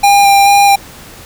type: tone with vibrato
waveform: square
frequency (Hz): 801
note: G5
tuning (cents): +37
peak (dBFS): -5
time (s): 0.03-0.76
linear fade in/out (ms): 10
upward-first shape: square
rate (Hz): 2.3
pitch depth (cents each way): 10
effects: pink hiss -34 dBFS RMS until 1.25 s